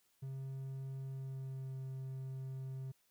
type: tone with pitch glide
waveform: triangle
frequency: 134.1 to 132.33 Hz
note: C3 to C3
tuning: +43 to +20 cents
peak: -39 dBFS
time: 0.22-2.92 s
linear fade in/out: 10 ms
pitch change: -23 cents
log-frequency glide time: 1.07-1.77 s
effects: white hiss -75 dBFS RMS until 3.1 s